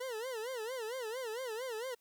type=tone with vibrato; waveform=40% pulse; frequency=477.1 Hz; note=A#4; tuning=40 cents sharp; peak=-37 dBFS; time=0-1.95 s; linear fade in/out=10 ms; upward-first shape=sine; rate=4.4 Hz; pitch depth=180 cents each way; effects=white hiss -75 dBFS RMS until 2 s